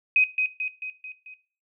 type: tone with echo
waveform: sine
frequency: 2518 Hz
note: D#7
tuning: 20 cents sharp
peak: -15 dBFS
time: 0.16-0.24 s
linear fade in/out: 2 ms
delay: 220 ms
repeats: 5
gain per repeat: -5 dB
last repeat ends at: 1.34 s
effects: noise-tail reverb RT60 0.4 s tail -18 dB re dry